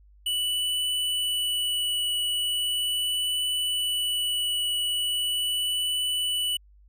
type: tone with vibrato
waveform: square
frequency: 2960 Hz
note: F#7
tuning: in tune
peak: -25 dBFS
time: 0.26-6.57 s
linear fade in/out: 5 ms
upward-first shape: triangle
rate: 0.39 Hz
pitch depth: 10 cents each way
effects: added 50 Hz sine -52 dBFS peak until 6.88 s